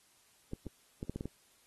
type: clicks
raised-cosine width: 3 ms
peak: -25 dBFS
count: 7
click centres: 0.534 / 0.667 / 1.029 / 1.096 / 1.16 / 1.209 / 1.256 s
effects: white hiss -67 dBFS RMS until 1.66 s + AAC 32 kbps